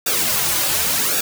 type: noise with flanger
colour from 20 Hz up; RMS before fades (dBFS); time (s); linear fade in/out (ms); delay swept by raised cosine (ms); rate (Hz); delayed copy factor
white; -19; 0.06-1.21; 5; 0.96 to 4.56; 0.9; -0.75
effects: none